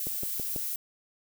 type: noise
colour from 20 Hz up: violet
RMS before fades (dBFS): -33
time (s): 0-0.76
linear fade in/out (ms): 2
type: click train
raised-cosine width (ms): 2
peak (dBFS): -24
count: 4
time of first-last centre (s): 0.07-0.562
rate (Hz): 6.1
effects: none